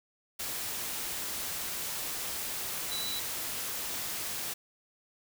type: tone in noise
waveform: sine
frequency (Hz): 3951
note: B7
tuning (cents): 0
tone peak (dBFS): -35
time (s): 2.91-3.2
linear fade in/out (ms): 10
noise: white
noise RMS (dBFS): -36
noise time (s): 0.39-4.54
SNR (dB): -2
effects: none